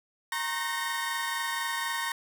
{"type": "tone cluster", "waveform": "30% pulse", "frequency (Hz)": [933, 1086, 1530, 1842], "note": ["A#5", "C#6", "G6", "A#6"], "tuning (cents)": [1, -36, -42, -21], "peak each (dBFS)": [-32, -33, -36, -31], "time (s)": [0.32, 2.12], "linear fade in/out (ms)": 2, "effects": []}